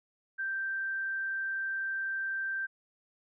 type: tone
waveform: sine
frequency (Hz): 1568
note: G6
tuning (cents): 0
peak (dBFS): -31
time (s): 0.38-2.67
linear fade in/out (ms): 20
effects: none